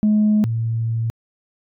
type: tone pair in turn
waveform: sine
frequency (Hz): 211.9 / 114.08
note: G#3 / A#2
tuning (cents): +35 / -37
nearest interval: major seventh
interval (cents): 1072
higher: first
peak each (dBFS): -11 / -18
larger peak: first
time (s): 0.03-0.44 / 0.44-1.1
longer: second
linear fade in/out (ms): 0
effects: tanh soft clip ceiling -10 dBFS